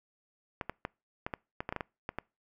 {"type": "clicks", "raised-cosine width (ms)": 0.5, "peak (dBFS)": -19, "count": 12, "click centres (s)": [0.612, 0.696, 0.851, 1.265, 1.338, 1.605, 1.691, 1.725, 1.763, 1.808, 2.091, 2.186], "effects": ["noise-tail reverb RT60 0.3 s tail -26 dB re dry"]}